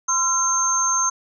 sine tone cluster, 1033 / 1359 / 6350 Hz, C6 / F6 / G8, -22 / -48 / +21 cents, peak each -23 / -26 / -19 dBFS, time 0.08-1.1 s, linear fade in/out 10 ms, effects none

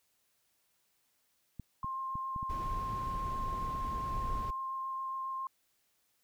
clicks, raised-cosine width 5 ms, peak -30 dBFS, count 5, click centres 1.597 / 1.845 / 2.155 / 2.362 / 2.429 s
sine tone with vibrato, 1060 Hz, C6, 22 cents sharp, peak -35 dBFS, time 1.83-5.47 s, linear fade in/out 2 ms, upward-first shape sine, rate 7.3 Hz, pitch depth 9 cents each way
brown noise, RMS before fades -39 dBFS, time 2.49-4.51 s, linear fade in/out 10 ms
effects white hiss -75 dBFS RMS until 6.23 s

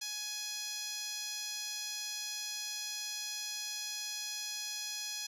10% pulse tone with band-pass filter, 837 Hz, G#5, 13 cents sharp, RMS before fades -40 dBFS, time 0.01-5.27 s, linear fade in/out 10 ms, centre 6800 Hz, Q 1.7, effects none

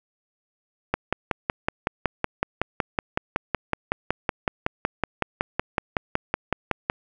click train, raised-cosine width 0.5 ms, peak -6 dBFS, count 33, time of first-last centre 0.94-6.899 s, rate 5.37 Hz, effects none

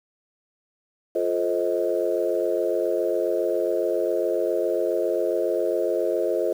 sine chord, F dominant seventh, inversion none, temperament just, 349.2 / 436.5 / 523.8 / 628.6 Hz, F4 / A4 / C5 / Eb5, 0 / -14 / +2 / +18 cents, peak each -26 dBFS, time 1.15-6.53 s, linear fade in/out 5 ms, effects tanh soft clip ceiling -10 dBFS + 8-bit

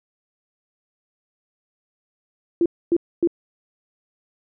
sine tone bursts, 340.7 Hz, F4, 43 cents flat, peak -14 dBFS, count 3, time 2.61-3.274 s, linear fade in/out 2 ms, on 48 ms, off 260 ms, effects none

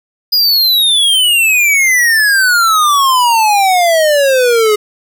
square exponential sweep, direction down, 4978 to 415.3 Hz, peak -8 dBFS, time 0.32-4.76 s, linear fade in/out 10 ms, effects none

